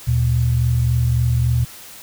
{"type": "tone pair together", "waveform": "sine", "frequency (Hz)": [76.41, 120], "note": ["D#2", "B2"], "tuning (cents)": [-31, -49], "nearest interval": "minor sixth", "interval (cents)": 782, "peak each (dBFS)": [-20, -15], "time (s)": [0.07, 1.65], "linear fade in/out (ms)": 10, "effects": ["white hiss -39 dBFS RMS until 2.02 s"]}